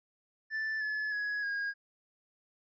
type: tone with pitch steps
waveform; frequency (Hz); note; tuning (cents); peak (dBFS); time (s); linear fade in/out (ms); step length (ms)
triangle; 1760 / 1716.8 / 1674.7 / 1633.6; A6 / A6 / G#6 / G#6; 0 / -43 / +14 / -29; -30; 0.5-1.74; 50; 310
effects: resampled to 16000 Hz